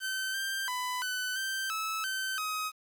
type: tone with pitch steps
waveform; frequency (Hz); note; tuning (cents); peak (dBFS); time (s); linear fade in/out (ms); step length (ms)
sawtooth; 1539 / 1577 / 999 / 1503 / 1560 / 1302 / 1541 / 1263; G6 / G6 / B5 / F#6 / G6 / E6 / G6 / D#6; -32 / +10 / +20 / +27 / -9 / -22 / -30 / +26; -28; 0-2.72; 50; 340
effects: 10-bit